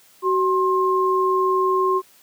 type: tone pair together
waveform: sine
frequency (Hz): 375.8 / 1063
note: F#4 / C6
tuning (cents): +27 / +27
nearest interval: octave + tritone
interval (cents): 1800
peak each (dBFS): -19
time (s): 0.22-2.02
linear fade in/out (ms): 50
effects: white hiss -53 dBFS RMS until 2.22 s + high-pass 100 Hz 12 dB/octave